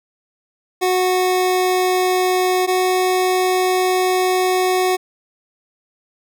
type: tone pair in turn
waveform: 25% pulse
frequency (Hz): 367.7 / 369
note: F#4 / F#4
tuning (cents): -11 / -5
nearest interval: unison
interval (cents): 6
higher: second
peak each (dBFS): -11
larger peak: neither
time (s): 0.81-2.67 / 2.67-4.97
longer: second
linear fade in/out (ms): 20
effects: none